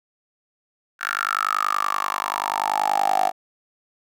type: tone with high-pass filter sweep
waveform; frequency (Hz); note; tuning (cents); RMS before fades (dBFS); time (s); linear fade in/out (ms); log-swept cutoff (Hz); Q
10% pulse; 50.4; G1; +49; -23; 0.99-3.32; 50; 1500 to 730; 9.4
effects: none